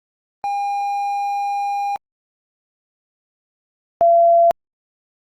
triangle / sine tone pair in turn, 807 / 680.3 Hz, G#5 / F5, -50 / -46 cents, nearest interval minor third, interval 296 cents, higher first, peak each -17 / -9 dBFS, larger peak second, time 0.44-1.96 / 4.01-4.51 s, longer first, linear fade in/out 0 ms, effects Opus 24 kbps

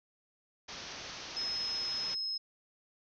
white low-pass noise, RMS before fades -45 dBFS, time 0.68-2.15 s, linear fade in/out 10 ms, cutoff 6200 Hz, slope 96 dB/octave
sine tone, 5160 Hz, E8, 38 cents flat, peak -33 dBFS, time 1.36-2.38 s, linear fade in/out 10 ms
effects none

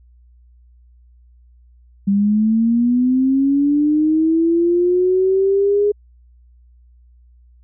sine linear sweep, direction up, 196 to 415.4 Hz, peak -12 dBFS, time 2.07-5.92 s, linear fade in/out 10 ms, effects added 60 Hz sine -46 dBFS peak until 7.63 s

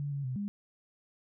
sine tone with pitch steps, 143.6 / 140.5 / 128.2 / 203 Hz, D3 / C#3 / C3 / G#3, -39 / +24 / -35 / -39 cents, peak -32 dBFS, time 0-0.48 s, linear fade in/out 0 ms, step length 120 ms, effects none

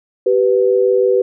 sine tone pair together, 387.6 / 493.9 Hz, G4 / B4, -20 / 0 cents, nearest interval major third, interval 420 cents, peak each -13 dBFS, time 0.26-1.22 s, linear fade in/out 5 ms, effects none

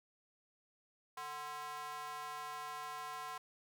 square tone with high-pass filter, 148.9 Hz, D3, 24 cents sharp, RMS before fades -45 dBFS, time 1.17-3.38 s, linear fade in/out 5 ms, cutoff 960 Hz, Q 3.3, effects none

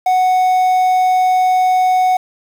triangle tone with quantisation, 740 Hz, F#5, in tune, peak -8 dBFS, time 0.06-2.17 s, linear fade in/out 5 ms, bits 6, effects none

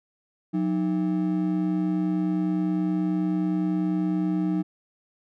triangle ring-modulated tone, 245.7 Hz, B3, 9 cents flat, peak -17 dBFS, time 0.53-4.63 s, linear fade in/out 20 ms, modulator 64.8 Hz, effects none

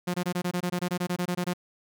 sawtooth tone bursts, 178.1 Hz, F3, 34 cents sharp, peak -22 dBFS, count 16, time 0.07-1.536 s, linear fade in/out 10 ms, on 71 ms, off 22 ms, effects none

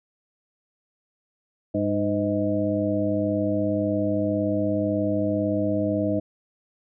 harmonic tone with a mistuned harmonic, 101.9 Hz, G#2, 32 cents flat, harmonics 1 / 2 / 3 / 5 / 6, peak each -30 / -28 / -25 / -30 / -27 dBFS, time 1.74-6.2 s, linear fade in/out 10 ms, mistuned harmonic 6, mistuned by +45 cents, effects none

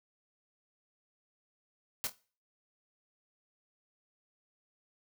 white noise with echo, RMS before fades -34 dBFS, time 2.04-2.07 s, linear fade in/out 0 ms, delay 25 ms, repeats 3, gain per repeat -11 dB, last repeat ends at 2.145 s, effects noise-tail reverb RT60 0.4 s tail -20 dB re dry

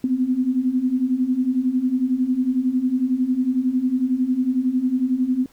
sine beating tone pair, 247.8 / 258.8 Hz, B3 / C4, +6 / -19 cents, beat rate 11 Hz, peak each -23 / -19 dBFS, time 0.04-5.46 s, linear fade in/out 2 ms, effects pink hiss -56 dBFS RMS until 5.52 s

